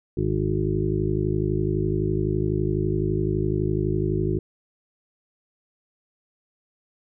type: harmonic tone with a mistuned harmonic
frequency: 51.91 Hz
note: G#1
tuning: in tune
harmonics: 1 / 2 / 3 / 4 / 6 / 7 / 8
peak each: -31 / -27 / -27 / -34 / -30 / -26 / -33 dBFS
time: 0.17-4.39 s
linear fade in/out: 5 ms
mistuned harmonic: 1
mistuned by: -29 cents
effects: none